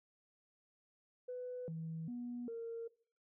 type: tone with pitch steps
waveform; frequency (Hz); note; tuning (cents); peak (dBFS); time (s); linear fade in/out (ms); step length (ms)
sine; 498.4 / 162 / 242.6 / 460.4; B4 / E3 / B3 / A#4; +16 / -30 / -31 / -22; -40; 1.28-2.88; 10; 400
effects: noise-tail reverb RT60 0.5 s tail -20 dB re dry + tanh soft clip ceiling -36 dBFS